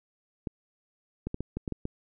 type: clicks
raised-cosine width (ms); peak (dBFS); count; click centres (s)
3; -19; 8; 0.472 / 1.27 / 1.344 / 1.406 / 1.57 / 1.678 / 1.723 / 1.854
effects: none